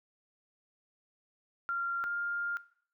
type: tone pair in turn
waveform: sine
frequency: 1384 / 1403.3 Hz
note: F6 / F6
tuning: -16 / +8 cents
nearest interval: unison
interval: 24 cents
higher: second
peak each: -30 / -32 dBFS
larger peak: first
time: 1.69-2.04 / 2.04-2.57 s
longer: second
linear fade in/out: 0 ms
effects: noise-tail reverb RT60 0.6 s tail -18 dB re dry